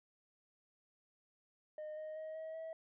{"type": "tone with pitch steps", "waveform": "sine", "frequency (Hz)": [613, 621.2, 629.5, 637.9, 646.5], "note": ["D#5", "D#5", "D#5", "D#5", "E5"], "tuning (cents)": [-26, -3, 20, 43, -34], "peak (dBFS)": -40, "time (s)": [1.78, 2.73], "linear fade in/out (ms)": 2, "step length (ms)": 190, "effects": ["tanh soft clip ceiling -42 dBFS"]}